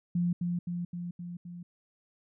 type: tone with echo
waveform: sine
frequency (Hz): 174.61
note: F3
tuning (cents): 0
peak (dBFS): -25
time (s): 0.15-0.33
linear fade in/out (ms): 5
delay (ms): 260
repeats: 5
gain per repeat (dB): -3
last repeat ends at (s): 1.63
effects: none